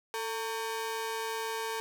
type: ring-modulated tone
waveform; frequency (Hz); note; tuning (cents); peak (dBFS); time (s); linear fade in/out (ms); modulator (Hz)
sawtooth; 678; E5; +49; -26; 0.14-1.8; 0; 233
effects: none